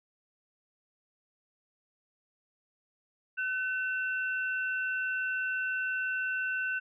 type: tone pair together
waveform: sine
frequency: 1515.3 / 2700 Hz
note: F#6 / E7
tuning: +41 / +41 cents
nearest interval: minor seventh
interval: 1000 cents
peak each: -30 / -37 dBFS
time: 3.37-6.8 s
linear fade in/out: 20 ms
effects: none